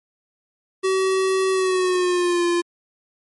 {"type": "tone with pitch glide", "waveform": "square", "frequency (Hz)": [380, 346.5], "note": ["F#4", "F4"], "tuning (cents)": [46, -14], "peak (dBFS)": -18, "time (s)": [0.83, 2.62], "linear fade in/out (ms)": 20, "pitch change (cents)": -160, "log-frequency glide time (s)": [1.51, 2.45], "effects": ["MP3 48 kbps"]}